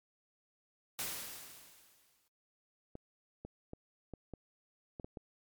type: noise with exponential decay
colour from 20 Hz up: white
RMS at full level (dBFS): -37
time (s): 0.99-2.28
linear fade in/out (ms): 0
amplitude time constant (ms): 280
type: clicks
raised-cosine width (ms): 2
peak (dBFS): -31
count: 8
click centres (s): 2.954 / 3.45 / 3.734 / 4.137 / 4.337 / 4.998 / 5.045 / 5.172
effects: MP3 96 kbps

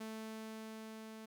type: tone with level ramp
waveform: sawtooth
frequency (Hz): 220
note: A3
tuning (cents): 0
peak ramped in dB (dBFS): -39 to -45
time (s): 0-1.26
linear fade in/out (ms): 10
effects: none

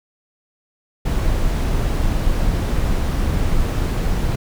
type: noise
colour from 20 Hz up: brown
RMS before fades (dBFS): -18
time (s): 1.05-4.36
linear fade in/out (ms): 10
effects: none

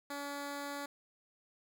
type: tone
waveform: 10% pulse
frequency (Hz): 284.6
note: C#4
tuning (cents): +46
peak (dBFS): -31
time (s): 0.1-0.86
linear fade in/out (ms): 5
effects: none

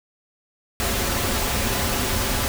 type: noise with comb filter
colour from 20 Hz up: pink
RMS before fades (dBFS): -23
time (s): 0.8-2.48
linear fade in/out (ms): 0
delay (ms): 6.4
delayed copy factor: -0.55
effects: none

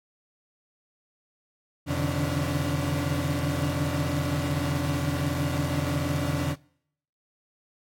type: tone cluster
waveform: 35% pulse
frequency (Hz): 86.3 / 129.5 / 145.3 / 150.9 / 284.4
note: F2 / C3 / D3 / D3 / C#4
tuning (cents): -20 / -17 / -18 / +47 / +45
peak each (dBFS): -30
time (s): 1.86-6.56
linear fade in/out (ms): 50
effects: noise-tail reverb RT60 0.7 s tail -25 dB re dry + AAC 64 kbps

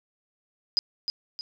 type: tone with echo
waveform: sine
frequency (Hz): 4978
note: D#8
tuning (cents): 0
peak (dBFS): -19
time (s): 0.77-0.79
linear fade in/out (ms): 0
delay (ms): 310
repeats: 2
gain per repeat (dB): -7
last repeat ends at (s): 1.41
effects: none

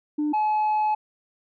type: tone pair in turn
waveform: sine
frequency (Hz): 299 / 853.8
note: D4 / G#5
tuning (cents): +31 / +48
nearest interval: octave + tritone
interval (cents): 1817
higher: second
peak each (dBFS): -20 / -17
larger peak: second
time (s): 0.18-0.33 / 0.33-0.95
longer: second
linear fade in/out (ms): 10
effects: tanh soft clip ceiling -19 dBFS

